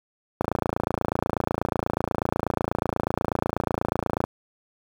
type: click train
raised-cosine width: 1 ms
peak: -7 dBFS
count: 109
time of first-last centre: 0.41-4.24 s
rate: 28.2 Hz
effects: high-pass 60 Hz 12 dB/octave + 7-bit